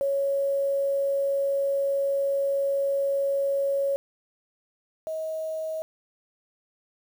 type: tone pair in turn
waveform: sine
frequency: 554.4 / 634.8 Hz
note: C#5 / D#5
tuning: 0 / +35 cents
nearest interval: major second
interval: 235 cents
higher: second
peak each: -22 / -28 dBFS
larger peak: first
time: 0.01-3.96 / 5.07-5.82 s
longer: first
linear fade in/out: 0 ms
effects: 8-bit